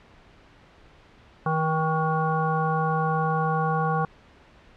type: harmonic tone with a mistuned harmonic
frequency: 159.2 Hz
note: D#3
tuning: 40 cents sharp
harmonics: 1 / 3 / 5 / 7 / 9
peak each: -25 / -30 / -27 / -28 / -33 dBFS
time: 1.46-4.05 s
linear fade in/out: 2 ms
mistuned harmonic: 5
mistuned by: -18 cents
effects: pink hiss -53 dBFS RMS until 4.76 s + low-pass 3000 Hz 12 dB/octave